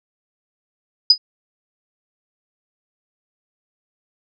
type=tone with exponential decay; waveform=sine; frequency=4973 Hz; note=D#8; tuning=2 cents flat; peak=-3 dBFS; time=1.1-1.18 s; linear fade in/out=5 ms; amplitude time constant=17 ms; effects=none